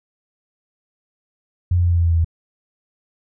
sine tone with pitch steps, 88.8 / 87.83 / 86.87 / 85.92 / 84.99 / 84.06 / 83.14 / 82.23 Hz, F2 / F2 / F2 / F2 / F2 / E2 / E2 / E2, +29 / +10 / -9 / -28 / -47 / +34 / +15 / -4 cents, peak -13 dBFS, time 1.71-2.246 s, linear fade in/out 5 ms, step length 67 ms, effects none

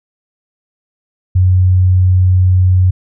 sine tone, 92 Hz, F#2, 9 cents flat, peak -6 dBFS, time 1.35-2.91 s, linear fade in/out 10 ms, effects none

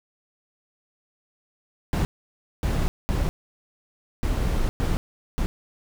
brown noise bursts at uneven times, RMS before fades -23 dBFS, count 6, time 1.93-2.05 / 2.63-2.88 / 3.09-3.29 / 4.23-4.69 / 4.8-4.97 / 5.38-5.46 s, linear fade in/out 0 ms, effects none

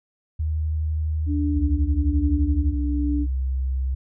sine tone with vibrato, 77.78 Hz, D#2, in tune, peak -21 dBFS, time 0.39-2.74 s, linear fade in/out 10 ms, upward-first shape triangle, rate 12 Hz, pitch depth 13 cents each way
sine tone with tremolo, 292.5 Hz, D4, 7 cents flat, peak -22 dBFS, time 1.26-3.27 s, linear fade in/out 50 ms, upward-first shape triangle, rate 1.2 Hz, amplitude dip 55%
sine tone with pitch glide, 66.4 to 65.45 Hz, C2 to C2, +26 to +1 cents, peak -21 dBFS, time 1.56-3.95 s, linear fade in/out 10 ms, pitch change -25 cents, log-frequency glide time 1.69-3.36 s
effects none

